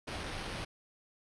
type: noise with sample-and-hold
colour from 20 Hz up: pink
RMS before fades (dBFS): -40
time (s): 0.07-0.65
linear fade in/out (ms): 10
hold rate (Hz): 7350
effects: resampled to 22050 Hz